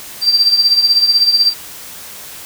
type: tone with tremolo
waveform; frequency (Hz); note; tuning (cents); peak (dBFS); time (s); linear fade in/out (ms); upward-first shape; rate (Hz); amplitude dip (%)
sine; 4699; D8; 0; -5; 0.21-1.54; 50; triangle; 16; 75
effects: white hiss -32 dBFS RMS until 2.45 s